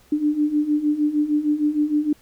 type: beating tone pair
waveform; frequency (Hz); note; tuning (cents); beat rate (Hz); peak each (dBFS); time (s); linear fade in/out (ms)
sine; 294.1 / 300.6; D4 / D4; +3 / +40; 6.5; -23 / -19; 0.12-2.13; 5
effects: pink hiss -55 dBFS RMS until 2.21 s